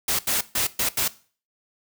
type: noise bursts at uneven times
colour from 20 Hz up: white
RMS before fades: -23 dBFS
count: 5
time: 0.08-0.19 / 0.27-0.41 / 0.55-0.67 / 0.79-0.89 / 0.97-1.08 s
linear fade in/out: 5 ms
effects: noise-tail reverb RT60 0.4 s tail -18 dB re dry